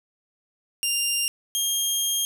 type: tone pair in turn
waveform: 15% pulse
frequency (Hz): 2794 / 3225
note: F7 / G7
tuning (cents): 0 / +48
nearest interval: major second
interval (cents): 248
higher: second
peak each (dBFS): -15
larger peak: neither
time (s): 0.83-1.28 / 1.55-2.25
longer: second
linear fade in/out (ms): 0
effects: none